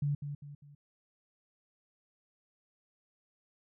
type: tone with echo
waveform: sine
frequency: 144.2 Hz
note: D3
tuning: 31 cents flat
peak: -28 dBFS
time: 0.02-0.15 s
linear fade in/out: 5 ms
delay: 200 ms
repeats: 3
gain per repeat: -8 dB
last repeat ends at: 0.75 s
effects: none